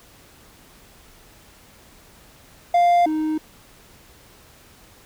triangle tone pair in turn, 698.5 / 311.1 Hz, F5 / D#4, 0 / 0 cents, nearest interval octave + major second, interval 1400 cents, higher first, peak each -11 / -18 dBFS, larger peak first, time 2.74-3.06 / 3.06-3.38 s, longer neither, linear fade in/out 5 ms, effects pink hiss -50 dBFS RMS until 5.05 s

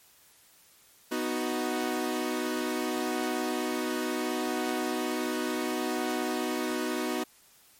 sawtooth chord, B major, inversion none, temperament equal, 246.9 / 311.1 / 370 Hz, B3 / D#4 / F#4, 0 / 0 / 0 cents, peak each -29 dBFS, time 1.11-7.24 s, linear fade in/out 10 ms, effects white hiss -59 dBFS RMS until 7.79 s + MP3 64 kbps

